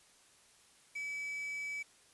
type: tone with quantisation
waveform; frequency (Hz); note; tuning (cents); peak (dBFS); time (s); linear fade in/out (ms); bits
triangle; 2293; D7; -42; -36; 0.95-1.83; 10; 9
effects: white hiss -64 dBFS RMS until 2.13 s + resampled to 24000 Hz